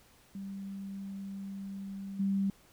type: tone with level steps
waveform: sine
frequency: 196 Hz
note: G3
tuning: in tune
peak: -38 / -27 dBFS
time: 0.35-2.5 s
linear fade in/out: 2 ms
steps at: 2.19 s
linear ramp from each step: 10 ms
effects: pink hiss -62 dBFS RMS until 2.72 s